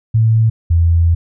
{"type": "tone pair in turn", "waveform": "sine", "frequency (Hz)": [111.9, 83.98], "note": ["A2", "E2"], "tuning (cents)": [30, 33], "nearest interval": "perfect fourth", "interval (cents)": 497, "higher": "first", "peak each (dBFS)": -8, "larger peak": "neither", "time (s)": [[0.14, 0.5], [0.7, 1.15]], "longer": "second", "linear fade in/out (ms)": 10, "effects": []}